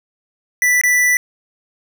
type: tone with dropouts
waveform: square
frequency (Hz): 1975.5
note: B6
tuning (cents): 0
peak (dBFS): -12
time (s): 0.62-1.17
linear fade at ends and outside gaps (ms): 1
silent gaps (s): 0.813-0.836
effects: none